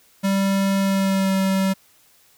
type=tone with pitch glide; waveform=square; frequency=195.4 to 192.04 Hz; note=G3 to G3; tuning=-5 to -35 cents; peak=-18 dBFS; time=0.23-1.74 s; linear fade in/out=20 ms; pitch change=-30 cents; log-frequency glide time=0.8-1.33 s; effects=white hiss -56 dBFS RMS until 2.37 s